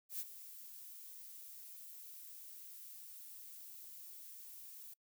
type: noise with ADSR envelope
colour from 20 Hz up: violet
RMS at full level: -40 dBFS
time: 0.09-4.94 s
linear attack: 110 ms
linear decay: 37 ms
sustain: -13 dB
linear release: 8 ms
effects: noise-tail reverb RT60 0.1 s tail -26 dB re dry